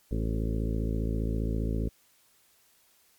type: harmonic tone with a mistuned harmonic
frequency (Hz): 55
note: A1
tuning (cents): 0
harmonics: 1 / 2 / 3 / 4 / 5 / 6 / 7 / 8 / 9 / 10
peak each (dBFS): -29 / -33 / -37 / -36 / -38 / -42 / -43 / -41 / -48 / -49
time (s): 0.11-1.89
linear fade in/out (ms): 5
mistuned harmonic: 7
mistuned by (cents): -28
effects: white hiss -64 dBFS RMS until 3.18 s + MP3 96 kbps